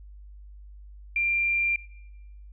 sine tone, 2379 Hz, D7, 22 cents sharp, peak -22 dBFS, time 1.16-1.76 s, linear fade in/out 2 ms, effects noise-tail reverb RT60 1.0 s tail -21 dB re dry + added 50 Hz sine -43 dBFS peak until 2.52 s

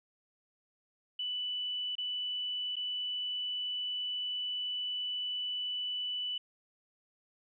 sine tone with dropouts, 2977 Hz, F#7, 10 cents sharp, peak -33 dBFS, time 1.19-6.38 s, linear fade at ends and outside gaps 5 ms, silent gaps 1.954-1.981 / 2.757-2.765 s, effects none

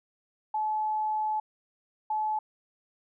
sine tone bursts at uneven times, 860 Hz, A5, 40 cents flat, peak -26 dBFS, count 2, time 0.54-1.4 / 2.1-2.39 s, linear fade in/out 5 ms, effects none

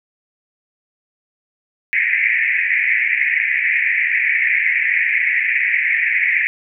pink band-pass noise, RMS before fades -17 dBFS, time 1.93-6.47 s, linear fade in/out 0 ms, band 1800 to 2400 Hz, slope 96 dB/octave, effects none

